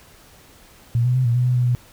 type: tone with pitch steps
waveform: sine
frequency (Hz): 118.2 / 124.7 / 128.7 / 118.3 / 124.2 / 125.3 / 123.6 / 122.7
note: A#2 / B2 / C3 / A#2 / B2 / B2 / B2 / B2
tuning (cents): +24 / +17 / -28 / +26 / +10 / +25 / +2 / -11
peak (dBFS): -15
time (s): 0.95-1.75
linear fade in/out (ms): 0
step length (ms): 100
effects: pink hiss -49 dBFS RMS until 1.92 s